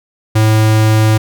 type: tone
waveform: square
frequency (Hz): 109.1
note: A2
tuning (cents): -14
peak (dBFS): -8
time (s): 0.35-1.18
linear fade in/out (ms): 10
effects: none